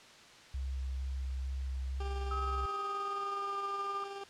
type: tone with vibrato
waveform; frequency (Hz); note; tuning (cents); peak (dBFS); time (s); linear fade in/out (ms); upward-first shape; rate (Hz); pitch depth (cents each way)
sine; 66.1; C2; +18; -34; 0.54-2.66; 5; square; 2.2; 10
type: tone with tremolo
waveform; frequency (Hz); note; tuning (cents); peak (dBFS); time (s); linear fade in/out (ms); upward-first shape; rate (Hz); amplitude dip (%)
20% pulse; 396.9; G4; +22; -35; 2-4.24; 5; square; 19; 30
type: tone with pitch glide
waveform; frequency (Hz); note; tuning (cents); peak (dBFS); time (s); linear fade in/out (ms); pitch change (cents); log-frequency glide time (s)
sine; 1275 to 1203.4; D#6 to D6; +42 to +42; -35; 2.31-4.04; 2; -100; 2.42-3.58
effects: white hiss -55 dBFS RMS until 4.29 s + low-pass 5000 Hz 12 dB/octave